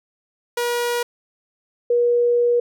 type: tone pair in turn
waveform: sawtooth / sine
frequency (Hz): 480 / 480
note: B4 / B4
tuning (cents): -49 / -49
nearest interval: unison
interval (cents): 0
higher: neither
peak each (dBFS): -16 / -14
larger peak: second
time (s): 0.57-1.03 / 1.9-2.6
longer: second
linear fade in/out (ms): 5
effects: none